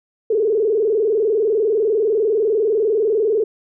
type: tone with vibrato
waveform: sine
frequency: 427.7 Hz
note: A4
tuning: 49 cents flat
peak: -14 dBFS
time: 0.3-3.44 s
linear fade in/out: 5 ms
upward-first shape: square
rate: 20 Hz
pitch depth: 100 cents each way
effects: none